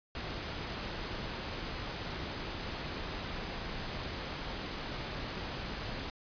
pink noise, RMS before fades -39 dBFS, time 0.15-6.1 s, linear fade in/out 2 ms, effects resampled to 11025 Hz

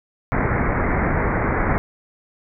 pink low-pass noise, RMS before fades -20 dBFS, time 0.32-1.78 s, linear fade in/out 0 ms, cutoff 2200 Hz, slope 96 dB/octave, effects none

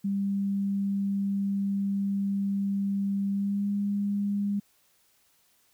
sine tone with pitch glide, 198.2 to 202.2 Hz, G3 to G#3, +19 to -46 cents, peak -25 dBFS, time 0.04-4.6 s, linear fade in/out 10 ms, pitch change +35 cents, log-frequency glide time 3.31-3.68 s, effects white hiss -66 dBFS RMS until 5.73 s

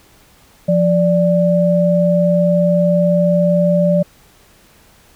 sine tone pair together, 174.61 / 587.3 Hz, F3 / D5, 0 / 0 cents, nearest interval octave + major sixth, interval 2100 cents, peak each -13 dBFS, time 0.68-4.03 s, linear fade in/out 10 ms, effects pink hiss -49 dBFS RMS until 5.15 s

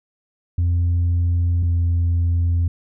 sine tone pair in turn, 86.6 / 85.61 Hz, F2 / F2, -14 / -34 cents, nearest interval unison, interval 20 cents, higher first, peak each -13 dBFS, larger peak neither, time 0.58-1.63 / 1.63-2.68 s, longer neither, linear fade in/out 5 ms, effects tanh soft clip ceiling -14 dBFS

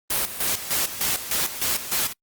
white noise with tremolo, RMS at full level -23 dBFS, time 0.1-2.13 s, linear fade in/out 5 ms, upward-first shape square, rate 3.3 Hz, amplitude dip 70%, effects noise-tail reverb RT60 0.1 s tail -26 dB re dry + Opus 32 kbps

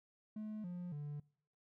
triangle tone with pitch steps, 214.5 / 177.27 / 146.51 Hz, A3 / F3 / D3, -44 / +26 / -4 cents, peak -39 dBFS, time 0.36-1.2 s, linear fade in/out 5 ms, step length 280 ms, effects noise-tail reverb RT60 0.6 s tail -26 dB re dry + tanh soft clip ceiling -35 dBFS

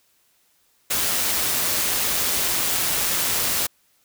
white noise with amplitude modulation, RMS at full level -21 dBFS, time 0.9-3.67 s, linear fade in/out 10 ms, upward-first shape sine, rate 174 Hz, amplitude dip 30%, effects white hiss -63 dBFS RMS until 4.04 s

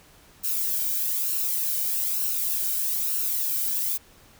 violet noise with flanger, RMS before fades -26 dBFS, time 0.43-3.98 s, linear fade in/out 20 ms, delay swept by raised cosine 0.72 to 1.33 ms, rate 1.1 Hz, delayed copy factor +0.55, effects pink hiss -54 dBFS RMS until 4.39 s

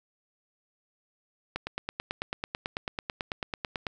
click train, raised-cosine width 0.3 ms, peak -15 dBFS, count 22, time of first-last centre 1.56-3.868 s, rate 9.1 Hz, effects none

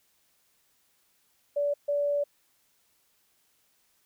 sine tone bursts at uneven times, 577 Hz, D5, 31 cents flat, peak -24 dBFS, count 2, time 1.56-1.74 / 1.88-2.24 s, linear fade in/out 10 ms, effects white hiss -69 dBFS RMS until 4.05 s

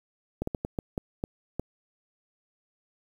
slowing click train, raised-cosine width 2 ms, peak -16 dBFS, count 8, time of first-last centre 0.42-1.596 s, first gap 54 ms, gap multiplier 1.37, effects 8-bit

